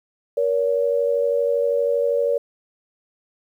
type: tone pair together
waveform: sine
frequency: 473.6 / 566.2 Hz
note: A#4 / C#5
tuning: +27 / +37 cents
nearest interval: minor third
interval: 310 cents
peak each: -20 dBFS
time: 0.37-2.38 s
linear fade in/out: 5 ms
effects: 9-bit

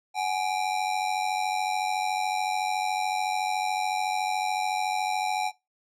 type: ring-modulated tone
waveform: square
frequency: 792 Hz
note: G5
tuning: 18 cents sharp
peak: -23 dBFS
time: 0.14-5.52 s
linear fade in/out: 50 ms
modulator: 46.9 Hz
effects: noise-tail reverb RT60 0.2 s tail -18 dB re dry + low-pass 9000 Hz 12 dB/octave

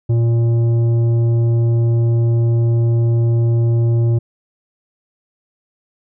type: tone with tanh clipping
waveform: sine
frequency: 116.54 Hz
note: A#2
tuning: in tune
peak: -13 dBFS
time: 0.09-4.19 s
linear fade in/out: 10 ms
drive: 9 dB
effects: none

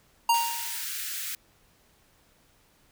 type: tone with exponential decay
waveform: square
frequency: 932.3 Hz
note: A#5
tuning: in tune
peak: -18 dBFS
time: 0.29-0.85 s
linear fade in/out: 5 ms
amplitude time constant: 120 ms
type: high-pass noise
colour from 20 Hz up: white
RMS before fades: -34 dBFS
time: 0.34-1.35 s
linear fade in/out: 2 ms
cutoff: 1400 Hz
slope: 48 dB/octave
effects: pink hiss -63 dBFS RMS until 2.91 s

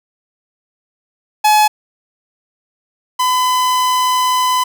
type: tone pair in turn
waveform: 45% pulse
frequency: 850 / 1008.5 Hz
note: G#5 / B5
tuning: +40 / +36 cents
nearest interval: minor third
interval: 296 cents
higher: second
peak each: -8 / -12 dBFS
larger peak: first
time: 1.44-1.68 / 3.19-4.64 s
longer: second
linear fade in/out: 10 ms
effects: none

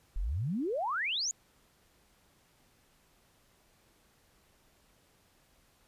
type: exponential sweep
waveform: sine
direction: up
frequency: 35 to 7040 Hz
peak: -30 dBFS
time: 0.16-1.31 s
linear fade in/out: 0 ms
effects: pink hiss -67 dBFS RMS until 5.87 s + resampled to 32000 Hz

